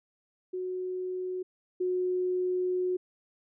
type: tone pair in turn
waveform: sine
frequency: 367.8 / 364.8 Hz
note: F#4 / F#4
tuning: -10 / -24 cents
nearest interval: unison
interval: 14 cents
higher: first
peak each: -31 / -26 dBFS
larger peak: second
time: 0.53-1.43 / 1.8-2.97 s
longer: second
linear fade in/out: 10 ms
effects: none